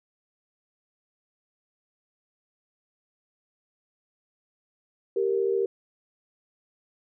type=tone pair together; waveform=sine; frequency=391.3 / 465.3 Hz; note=G4 / A#4; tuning=-3 / -3 cents; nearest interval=minor third; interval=300 cents; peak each=-24 / -26 dBFS; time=5.16-5.66 s; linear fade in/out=5 ms; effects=none